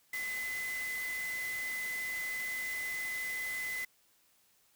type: tone in noise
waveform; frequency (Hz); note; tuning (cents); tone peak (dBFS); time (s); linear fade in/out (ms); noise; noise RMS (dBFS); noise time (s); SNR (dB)
sine; 2025; B6; +43; -35; 0.13-3.85; 5; white; -45; 0.13-3.85; +7
effects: white hiss -69 dBFS RMS until 4.75 s